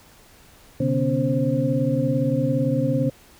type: tone cluster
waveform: sine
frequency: 128.1 / 145.7 / 248.3 / 279.9 / 527 Hz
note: C3 / D3 / B3 / C#4 / C5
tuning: -36 / -13 / +9 / +17 / +12 cents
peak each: -25 dBFS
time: 0.8-3.1 s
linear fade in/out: 5 ms
effects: pink hiss -51 dBFS RMS until 3.39 s